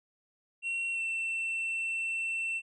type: tone with pitch glide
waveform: triangle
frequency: 2728 to 2690 Hz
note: F7 to E7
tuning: -41 to +34 cents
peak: -29 dBFS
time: 0.62-2.62 s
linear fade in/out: 50 ms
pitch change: -25 cents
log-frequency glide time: 0.93-1 s
effects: resampled to 22050 Hz